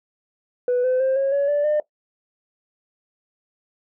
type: tone with pitch steps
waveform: sine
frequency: 493.9 / 510.4 / 527.5 / 545.2 / 563.4 / 582.3 / 601.8 Hz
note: B4 / C5 / C5 / C#5 / C#5 / D5 / D5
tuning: 0 / -43 / +14 / -29 / +28 / -15 / +42 cents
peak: -15 dBFS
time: 0.68-1.8 s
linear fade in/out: 2 ms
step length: 160 ms
effects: noise-tail reverb RT60 0.1 s tail -18 dB re dry + tanh soft clip ceiling -15 dBFS